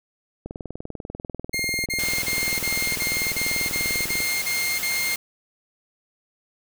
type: click train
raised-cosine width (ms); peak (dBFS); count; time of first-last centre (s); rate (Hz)
2; -19; 77; 0.46-4.204; 20.3
type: tone bursts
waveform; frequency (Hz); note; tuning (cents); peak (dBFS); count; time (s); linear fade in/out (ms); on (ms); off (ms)
sawtooth; 2125; C7; +26; -20; 10; 1.53-5.154; 10; 330; 36
type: noise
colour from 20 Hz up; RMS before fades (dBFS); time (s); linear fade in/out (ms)
white; -30; 1.99-5.16; 2
effects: none